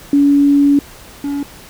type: tone pair in turn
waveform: sine / triangle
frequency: 284.1 / 284.1 Hz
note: C#4 / C#4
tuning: +43 / +43 cents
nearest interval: unison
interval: 0 cents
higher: neither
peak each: -7 / -15 dBFS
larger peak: first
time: 0.13-0.79 / 1.24-1.43 s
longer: first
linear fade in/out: 2 ms
effects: pink hiss -38 dBFS RMS until 1.69 s